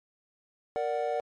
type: chord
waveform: triangle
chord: Bb augmented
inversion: none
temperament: equal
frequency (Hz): 466.2 / 587.3 / 740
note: Bb4 / D5 / F#5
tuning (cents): 0 / 0 / 0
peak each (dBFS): -30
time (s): 0.76-1.2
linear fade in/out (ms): 0
effects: MP3 48 kbps